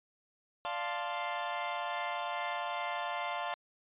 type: chord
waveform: sawtooth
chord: D minor seventh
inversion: none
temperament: equal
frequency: 587.3 / 698.5 / 880 / 1046.5 Hz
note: D5 / F5 / A5 / C6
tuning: 0 / 0 / 0 / 0 cents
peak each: -39 / -34 / -36 / -35 dBFS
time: 0.65-3.54 s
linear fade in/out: 0 ms
effects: resampled to 8000 Hz